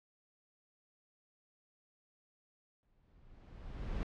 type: noise with exponential growth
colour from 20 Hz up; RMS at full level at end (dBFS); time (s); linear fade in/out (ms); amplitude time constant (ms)
brown; -35; 2.83-4.03; 0; 260
effects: low-pass 4000 Hz 12 dB/octave